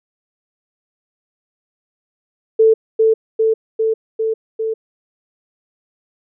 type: tone with echo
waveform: sine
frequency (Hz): 443.5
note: A4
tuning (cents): +14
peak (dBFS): -7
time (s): 2.59-2.74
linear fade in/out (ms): 10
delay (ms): 400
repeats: 5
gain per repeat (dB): -2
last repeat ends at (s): 4.74
effects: none